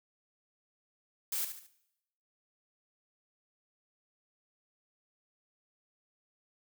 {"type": "noise with echo", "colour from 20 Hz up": "blue", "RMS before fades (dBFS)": -34, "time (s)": [1.32, 1.45], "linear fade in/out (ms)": 5, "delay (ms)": 73, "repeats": 3, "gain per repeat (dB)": -8, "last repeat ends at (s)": 1.669, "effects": ["noise-tail reverb RT60 0.8 s tail -17 dB re dry"]}